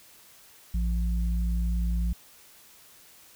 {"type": "tone pair together", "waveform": "sine", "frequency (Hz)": [57.17, 174.61], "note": ["A#1", "F3"], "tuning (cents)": [-33, 0], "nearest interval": "octave + perfect fifth", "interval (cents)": 1933, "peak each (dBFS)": [-24, -33], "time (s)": [0.74, 2.13], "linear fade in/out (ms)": 5, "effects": ["white hiss -54 dBFS RMS until 3.35 s"]}